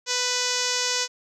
5% pulse tone with low-pass filter, 496.1 Hz, B4, 8 cents sharp, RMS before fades -25 dBFS, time 0.06-1.08 s, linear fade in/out 50 ms, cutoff 6400 Hz, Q 2.9, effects none

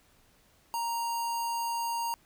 square tone with notch filter, 932.3 Hz, A#5, in tune, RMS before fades -32 dBFS, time 0.74-2.14 s, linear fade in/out 0 ms, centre 2100 Hz, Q 0.95, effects pink hiss -64 dBFS RMS until 2.25 s

